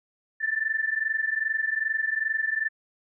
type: tone pair together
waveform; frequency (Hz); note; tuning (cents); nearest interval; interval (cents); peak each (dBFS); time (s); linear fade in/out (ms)
sine; 1757.5 / 1780; A6 / A6; -2 / +20; unison; 22; -27 / -27; 0.4-2.69; 20
effects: none